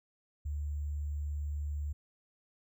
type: tone with sample-and-hold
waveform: sine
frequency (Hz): 73.5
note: D2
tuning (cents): +2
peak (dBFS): -33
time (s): 0.45-1.93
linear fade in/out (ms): 10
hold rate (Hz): 7350
effects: none